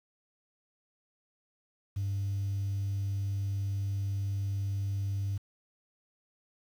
sine tone, 99 Hz, G2, 18 cents sharp, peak -28 dBFS, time 1.96-5.38 s, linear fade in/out 10 ms, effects tanh soft clip ceiling -26 dBFS + 9-bit

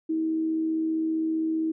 sine tone with amplitude modulation, 320 Hz, D#4, 49 cents sharp, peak -22 dBFS, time 0.09-1.72 s, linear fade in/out 10 ms, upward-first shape sine, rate 75.3 Hz, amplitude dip 30%, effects none

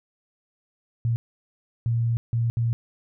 sine tone bursts at uneven times, 116.54 Hz, A#2, in tune, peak -20 dBFS, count 4, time 1.05-1.16 / 1.86-2.17 / 2.33-2.5 / 2.57-2.73 s, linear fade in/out 0 ms, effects none

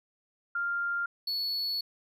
sine / triangle tone pair in turn, 1396.9 / 4409 Hz, F6 / C#8, 0 / -10 cents, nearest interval octave + minor sixth, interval 1990 cents, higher second, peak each -28 dBFS, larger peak neither, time 0.55-1.06 / 1.27-1.81 s, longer second, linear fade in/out 5 ms, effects none

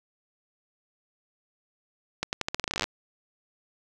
accelerating click train, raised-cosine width 0.2 ms, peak -10 dBFS, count 17, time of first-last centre 2.23-2.841 s, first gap 99 ms, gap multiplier 0.85, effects none

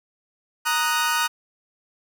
sawtooth chord, D# minor, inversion second, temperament equal, 932.3 / 1244.5 / 1480 Hz, A#5 / D#6 / F#6, 0 / 0 / 0 cents, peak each -21 dBFS, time 0.65-1.28 s, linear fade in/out 20 ms, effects none

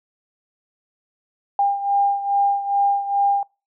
sine beating tone pair, 801 / 803.4 Hz, G5 / G5, +37 / +42 cents, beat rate 2.4 Hz, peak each -18 / -23 dBFS, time 1.59-3.43 s, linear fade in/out 2 ms, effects noise-tail reverb RT60 0.3 s tail -25 dB re dry

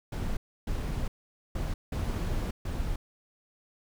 brown noise bursts at uneven times, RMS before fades -31 dBFS, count 5, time 0.12-0.37 / 0.67-1.08 / 1.55-1.74 / 1.92-2.51 / 2.65-2.96 s, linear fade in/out 5 ms, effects none

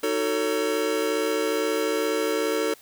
square chord, D# half-diminished seventh, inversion none, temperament just, 311.1 / 373.4 / 448 / 560 Hz, D#4 / F#4 / A4 / C#5, 0 / +16 / +31 / +18 cents, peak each -30 / -32 / -26 / -31 dBFS, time 0.03-2.74 s, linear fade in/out 5 ms, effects white hiss -52 dBFS RMS until 2.81 s

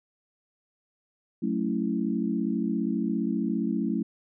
sine chord, F# minor seventh, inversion none, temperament equal, 185 / 220 / 277.2 / 329.6 Hz, F#3 / A3 / C#4 / E4, 0 / 0 / 0 / 0 cents, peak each -31 / -28 / -31 / -32 dBFS, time 1.42-4.03 s, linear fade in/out 10 ms, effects none

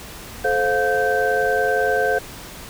sine tone cluster, 433.9 / 524 / 708 / 1552 Hz, A4 / C5 / F5 / G6, -24 / +2 / +23 / -18 cents, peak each -22 dBFS, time 0.44-2.19 s, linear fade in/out 10 ms, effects pink hiss -37 dBFS RMS until 2.69 s

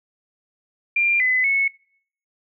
sine tone with pitch steps, 2387 / 2018 / 2200 Hz, D7 / B6 / C#7, +28 / +37 / -14 cents, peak -16 dBFS, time 0.96-1.68 s, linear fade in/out 5 ms, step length 240 ms, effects noise-tail reverb RT60 0.6 s tail -25 dB re dry

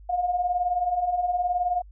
sine beating tone pair, 698.5 / 717.5 Hz, F5 / F5, 0 / +47 cents, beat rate 19 Hz, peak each -29 / -23 dBFS, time 0.09-1.82 s, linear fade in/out 10 ms, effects added 50 Hz sine -44 dBFS peak until 1.91 s

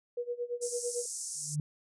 sine tone with tremolo, 483.1 Hz, B4, 38 cents flat, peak -30 dBFS, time 0.17-1.06 s, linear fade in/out 5 ms, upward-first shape sine, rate 8.9 Hz, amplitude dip 90%
white band-pass noise, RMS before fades -39 dBFS, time 0.61-1.56 s, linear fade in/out 20 ms, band 5600 to 10000 Hz, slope 48 dB/octave
sine tone with exponential growth, 150 Hz, D3, 37 cents sharp, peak -26 dBFS, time 1.35-1.6 s, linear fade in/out 2 ms, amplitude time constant 53 ms
effects resampled to 24000 Hz

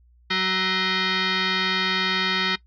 sine tone with frequency modulation, 936 Hz, A#5, 7 cents sharp, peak -20 dBFS, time 0.3-2.56 s, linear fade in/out 10 ms, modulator 562 Hz, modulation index 6.2, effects noise-tail reverb RT60 0.1 s tail -19 dB re dry + added 60 Hz sine -53 dBFS peak until 2.66 s

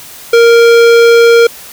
sine tone with hard clipping, 466.2 Hz, A#4, in tune, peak -4 dBFS, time 0.33-1.47 s, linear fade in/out 5 ms, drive 17 dB, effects white hiss -31 dBFS RMS until 1.72 s

